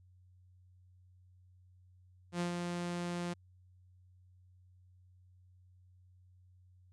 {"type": "tone with ADSR envelope", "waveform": "sawtooth", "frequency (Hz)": 174.61, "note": "F3", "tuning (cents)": 0, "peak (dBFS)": -28, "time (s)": [2.32, 3.34], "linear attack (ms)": 82, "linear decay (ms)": 110, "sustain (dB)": -4, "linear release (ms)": 14, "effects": ["added 91 Hz sine -60 dBFS peak until 6.92 s", "resampled to 22050 Hz"]}